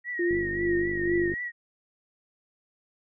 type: tone with vibrato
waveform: sine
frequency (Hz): 1900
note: A#6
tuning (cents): +33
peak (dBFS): -30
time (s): 0.04-1.52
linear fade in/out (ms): 50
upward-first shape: triangle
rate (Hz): 3.8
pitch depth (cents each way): 69
type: tone with tremolo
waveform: sine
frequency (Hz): 347.8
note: F4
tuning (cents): -7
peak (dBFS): -22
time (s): 0.19-1.33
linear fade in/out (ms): 5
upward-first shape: sine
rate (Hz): 2.3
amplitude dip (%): 65
type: click train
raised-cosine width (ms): 3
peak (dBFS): -24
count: 52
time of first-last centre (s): 0.31-1.338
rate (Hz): 49.6
effects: none